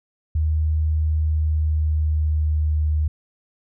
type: tone with pitch glide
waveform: sine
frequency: 77.78 to 76.49 Hz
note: D#2 to D#2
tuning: 0 to -29 cents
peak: -17 dBFS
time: 0.35-3.08 s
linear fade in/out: 5 ms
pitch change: -29 cents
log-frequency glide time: 1.05-2.85 s
effects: none